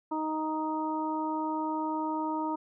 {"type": "harmonic tone", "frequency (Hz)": 311.9, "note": "D#4", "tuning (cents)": 4, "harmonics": [1, 2, 3, 4], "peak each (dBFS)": [-32, -40, -32, -41], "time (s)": [0.11, 2.56], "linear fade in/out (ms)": 10, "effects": []}